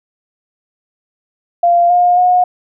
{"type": "tone with pitch steps", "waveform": "sine", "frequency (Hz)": [693, 711, 723], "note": ["F5", "F5", "F#5"], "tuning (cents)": [-14, 31, -40], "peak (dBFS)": -7, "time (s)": [1.63, 2.44], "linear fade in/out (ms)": 5, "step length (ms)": 270, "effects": []}